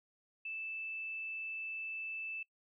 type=tone; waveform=sine; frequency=2637 Hz; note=E7; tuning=in tune; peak=-39 dBFS; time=0.45-2.43 s; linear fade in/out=5 ms; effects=noise-tail reverb RT60 0.1 s tail -22 dB re dry